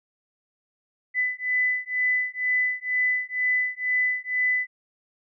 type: beating tone pair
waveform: sine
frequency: 2000 / 2002.1 Hz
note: B6 / B6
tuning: +21 / +23 cents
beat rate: 2.1 Hz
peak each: -25 dBFS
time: 1.14-4.67 s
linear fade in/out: 50 ms
effects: none